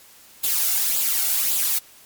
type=noise with flanger; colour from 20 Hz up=blue; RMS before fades=-21 dBFS; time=0.43-1.79 s; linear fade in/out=10 ms; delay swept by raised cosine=0.25 to 1.45 ms; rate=1.8 Hz; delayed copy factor=+0.5; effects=white hiss -49 dBFS RMS until 2.05 s + MP3 96 kbps